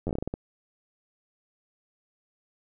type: slowing click train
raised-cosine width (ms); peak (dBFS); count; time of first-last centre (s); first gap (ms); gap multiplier
2; -17; 10; 0.07-0.339; 10; 1.26
effects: none